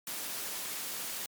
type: high-pass noise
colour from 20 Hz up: white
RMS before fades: -38 dBFS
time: 0.07-1.26 s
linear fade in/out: 2 ms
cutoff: 150 Hz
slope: 12 dB/octave
effects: MP3 96 kbps